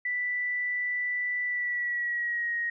sine tone with pitch glide, 1975.5 to 1879.8 Hz, B6 to A#6, 0 to +14 cents, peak -27 dBFS, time 0.05-2.7 s, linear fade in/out 5 ms, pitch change -86 cents, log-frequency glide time 1.45-2.56 s, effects none

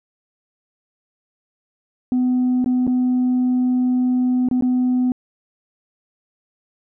sine tone with dropouts, 251.4 Hz, B3, 31 cents sharp, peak -13 dBFS, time 2.12-5.12 s, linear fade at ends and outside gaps 1 ms, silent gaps 2.644-2.66 / 2.868-2.876 / 4.487-4.512 / 4.61-4.623 s, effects tanh soft clip ceiling -13 dBFS

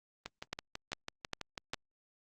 two click trains, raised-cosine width 0.2 ms, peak -22 / -18 dBFS, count 10 / 4, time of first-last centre 0.26-1.743 / 0.53-1.735 s, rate 6.07 / 2.49 Hz, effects Opus 32 kbps

